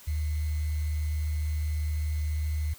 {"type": "tone with sample-and-hold", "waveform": "sine", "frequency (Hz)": 76.2, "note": "D#2", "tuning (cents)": -36, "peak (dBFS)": -26, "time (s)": [0.07, 2.74], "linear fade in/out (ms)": 10, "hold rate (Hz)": 2100, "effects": ["white hiss -51 dBFS RMS until 2.78 s"]}